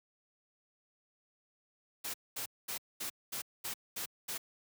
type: noise bursts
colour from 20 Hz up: white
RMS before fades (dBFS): -39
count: 8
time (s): 2.04-4.38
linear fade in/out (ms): 10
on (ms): 100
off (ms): 220
effects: high-pass 100 Hz 12 dB/octave